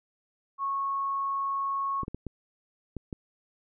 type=tone; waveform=sine; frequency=1100 Hz; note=C#6; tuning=14 cents flat; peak=-27 dBFS; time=0.58-2.05 s; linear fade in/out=50 ms
type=clicks; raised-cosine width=3 ms; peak=-22 dBFS; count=6; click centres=2.033 / 2.081 / 2.146 / 2.267 / 2.967 / 3.128 s
effects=none